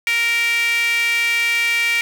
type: tone with high-pass filter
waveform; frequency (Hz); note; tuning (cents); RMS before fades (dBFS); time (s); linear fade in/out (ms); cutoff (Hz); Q
sawtooth; 466.2; A#4; 0; -18; 0.07-2.01; 0; 2200; 9.7
effects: none

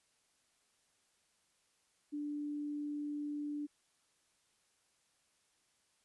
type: tone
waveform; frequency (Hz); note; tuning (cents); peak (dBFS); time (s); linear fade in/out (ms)
sine; 293.7; D4; 0; -37; 2.12-3.67; 20
effects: white hiss -75 dBFS RMS until 6.04 s + resampled to 24000 Hz

